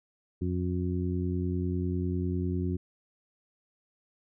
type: harmonic tone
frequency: 90 Hz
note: F#2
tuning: 47 cents flat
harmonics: 1 / 2 / 3 / 4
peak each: -30 / -33 / -35 / -36 dBFS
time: 0.41-2.77 s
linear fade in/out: 10 ms
effects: none